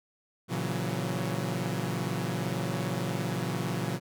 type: chord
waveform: sawtooth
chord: F# dominant seventh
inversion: first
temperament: equal with one note detuned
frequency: 116.54 / 138.59 / 167.4 / 185 Hz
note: A#2 / C#3 / E3 / F#3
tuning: 0 / 0 / +27 / 0 cents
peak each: -31 dBFS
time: 0.48-4 s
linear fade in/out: 50 ms
effects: none